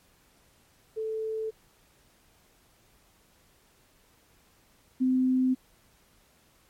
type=tone pair in turn; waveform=sine; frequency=439.6 / 257.3 Hz; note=A4 / C4; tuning=-2 / -29 cents; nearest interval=major sixth; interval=927 cents; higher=first; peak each=-29 / -21 dBFS; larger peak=second; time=0.96-1.51 / 5-5.55 s; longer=neither; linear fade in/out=20 ms; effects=pink hiss -63 dBFS RMS until 6.69 s + MP3 64 kbps